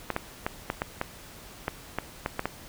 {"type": "clicks", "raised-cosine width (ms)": 0.5, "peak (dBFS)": -12, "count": 11, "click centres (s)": [0.103, 0.164, 0.465, 0.701, 0.819, 1.014, 1.681, 1.986, 2.261, 2.394, 2.456], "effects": ["pink hiss -47 dBFS RMS until 2.68 s"]}